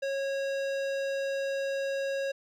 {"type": "tone with hard clipping", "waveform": "sine", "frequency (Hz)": 548, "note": "C#5", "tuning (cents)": -20, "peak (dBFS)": -31, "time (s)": [0.02, 2.32], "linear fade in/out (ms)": 10, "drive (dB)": 16, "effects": []}